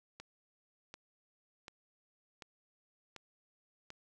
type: click train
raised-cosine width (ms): 0.2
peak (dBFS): -30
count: 6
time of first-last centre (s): 0.2-3.904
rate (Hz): 1.35
effects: none